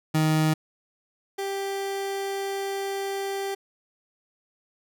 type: tone pair in turn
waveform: 30% pulse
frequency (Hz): 156.3 / 393.1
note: D#3 / G4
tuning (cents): +8 / +5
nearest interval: octave + major third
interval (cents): 1597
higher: second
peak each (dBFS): -17 / -25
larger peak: first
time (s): 0.14-0.54 / 1.38-3.55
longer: second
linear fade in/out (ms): 10
effects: none